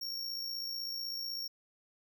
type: tone with amplitude modulation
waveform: square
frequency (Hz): 5520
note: F8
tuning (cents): -21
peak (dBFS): -35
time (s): 0.01-1.48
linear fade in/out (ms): 10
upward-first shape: sine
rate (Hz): 56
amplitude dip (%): 45
effects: none